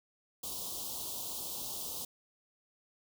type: band-stop noise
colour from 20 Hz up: white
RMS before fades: -40 dBFS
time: 0.43-2.05 s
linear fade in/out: 5 ms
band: 1100 to 3100 Hz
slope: 48 dB/octave
effects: none